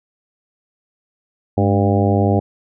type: harmonic tone with a mistuned harmonic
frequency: 100 Hz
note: G2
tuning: 35 cents sharp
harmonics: 1 / 2 / 3 / 4 / 5 / 6 / 7 / 8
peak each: -16 / -19 / -21 / -22 / -23 / -24 / -24 / -25 dBFS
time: 1.57-2.4 s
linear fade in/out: 10 ms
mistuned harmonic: 2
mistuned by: +71 cents
effects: none